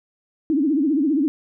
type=tone with vibrato; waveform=sine; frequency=293.7 Hz; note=D4; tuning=in tune; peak=-16 dBFS; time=0.5-1.28 s; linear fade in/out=0 ms; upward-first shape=triangle; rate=15 Hz; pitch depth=230 cents each way; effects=none